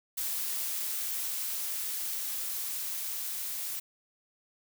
blue noise with level ramp, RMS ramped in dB -33 to -36 dBFS, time 0.17-3.8 s, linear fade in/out 10 ms, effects none

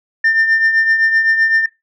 sine tone with tremolo, 1800 Hz, A6, 39 cents sharp, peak -6 dBFS, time 0.24-1.66 s, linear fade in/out 5 ms, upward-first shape triangle, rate 7.8 Hz, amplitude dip 70%, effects noise-tail reverb RT60 0.2 s tail -21 dB re dry + tanh soft clip ceiling -7 dBFS

